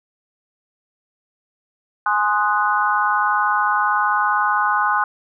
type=chord; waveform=sine; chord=Ab dominant seventh; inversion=none; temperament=equal with one note detuned; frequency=835.4 / 1046.5 / 1244.5 / 1480 Hz; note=Ab5 / C6 / Eb6 / Gb6; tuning=+10 / 0 / 0 / 0 cents; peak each=-21 dBFS; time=2.06-5.04 s; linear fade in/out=2 ms; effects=none